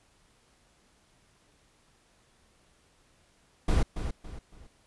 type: noise with echo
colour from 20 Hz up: brown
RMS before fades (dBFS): -23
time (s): 3.68-3.83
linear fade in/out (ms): 5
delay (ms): 280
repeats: 3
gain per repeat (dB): -9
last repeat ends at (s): 4.67
effects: pink hiss -65 dBFS RMS until 4.86 s + resampled to 24000 Hz